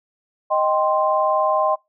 sine chord, C minor, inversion first, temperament equal, 622.3 / 784 / 1046.5 Hz, Eb5 / G5 / C6, 0 / 0 / 0 cents, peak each -19 / -22 / -20 dBFS, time 0.5-1.76 s, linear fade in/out 20 ms, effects noise-tail reverb RT60 0.2 s tail -23 dB re dry

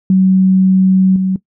sine tone with level steps, 188.4 Hz, F#3, 32 cents sharp, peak -6 / -11 dBFS, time 0.1-1.36 s, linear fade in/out 2 ms, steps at 1.16 s, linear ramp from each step 2 ms, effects noise-tail reverb RT60 0.1 s tail -18 dB re dry

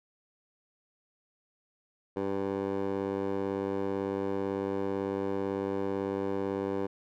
15% pulse tone with band-pass filter, 98 Hz, G2, in tune, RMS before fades -32 dBFS, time 2.16-6.87 s, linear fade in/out 10 ms, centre 510 Hz, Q 1.9, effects none

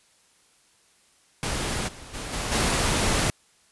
pink noise with level steps, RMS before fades -28 / -43 / -34 / -29 / -23 dBFS, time 1.43-3.3 s, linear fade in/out 0 ms, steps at 1.87 / 2.13 / 2.32 / 2.51 s, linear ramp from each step 20 ms, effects white hiss -61 dBFS RMS until 3.71 s + resampled to 24000 Hz

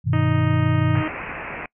sine chord, G augmented, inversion none, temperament equal, 98 / 123.47 / 155.56 Hz, G2 / B2 / D#3, 0 / 0 / 0 cents, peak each -22 / -20 / -22 dBFS, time 0.04-1.04 s, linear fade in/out 50 ms
harmonic tone, 311.1 Hz, D#4, in tune, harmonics 1 / 2 / 3 / 4 / 5 / 6 / 7 / 8 / 9 / 10, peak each -25 / -32 / -35 / -32 / -39 / -36 / -39 / -42 / -43 / -45 dBFS, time 0.13-1.08 s, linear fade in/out 2 ms
white low-pass noise, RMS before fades -32 dBFS, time 0.95-1.66 s, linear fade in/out 2 ms, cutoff 2600 Hz, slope 96 dB/octave
effects noise-tail reverb RT60 0.1 s tail -25 dB re dry

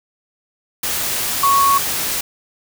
sine tone in noise, 1109 Hz, C#6, in tune, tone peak -11 dBFS, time 1.43-1.78 s, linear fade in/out 5 ms, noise white, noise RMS -21 dBFS, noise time 0.83-2.21 s, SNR +7 dB, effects none

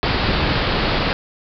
pink low-pass noise, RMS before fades -19 dBFS, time 0.03-1.13 s, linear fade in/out 0 ms, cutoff 4900 Hz, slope 96 dB/octave, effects none

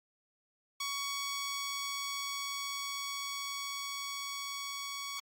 10% pulse tone with level ramp, 1121 Hz, C#6, 19 cents sharp, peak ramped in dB -26 to -30 dBFS, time 0.8-5.2 s, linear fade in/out 5 ms, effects AAC 48 kbps

